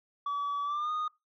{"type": "tone with pitch glide", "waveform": "sine", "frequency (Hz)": [1144, 1233.2], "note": ["D6", "D#6"], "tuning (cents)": [-46, -16], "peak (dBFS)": -27, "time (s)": [0.26, 1.08], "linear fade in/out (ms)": 5, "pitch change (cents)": 130, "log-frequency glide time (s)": [0.64, 0.91], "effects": ["noise-tail reverb RT60 0.2 s tail -22 dB re dry", "tanh soft clip ceiling -29 dBFS"]}